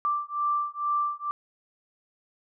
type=beating tone pair; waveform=sine; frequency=1174.7 / 1176.9 Hz; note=D6 / D6; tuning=0 / +3 cents; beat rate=2.2 Hz; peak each=-28 dBFS; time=0.05-1.31 s; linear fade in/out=0 ms; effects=none